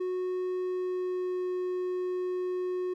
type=tone with pitch glide; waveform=triangle; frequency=366.6 to 364.3 Hz; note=F#4 to F#4; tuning=-16 to -27 cents; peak=-27 dBFS; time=0-2.94 s; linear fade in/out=10 ms; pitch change=-11 cents; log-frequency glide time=0.6-1.48 s; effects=none